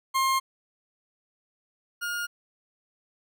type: tone pair in turn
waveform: 40% pulse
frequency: 1064 / 1424.4 Hz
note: C6 / F6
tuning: +29 / +34 cents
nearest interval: perfect fourth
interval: 505 cents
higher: second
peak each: -21 / -28 dBFS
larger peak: first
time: 0.14-0.4 / 2.01-2.27 s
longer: neither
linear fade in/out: 20 ms
effects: none